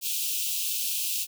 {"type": "high-pass noise", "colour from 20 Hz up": "white", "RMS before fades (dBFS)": -29, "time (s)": [0.01, 1.27], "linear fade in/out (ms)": 50, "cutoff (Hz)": 2500, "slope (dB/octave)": 96, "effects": []}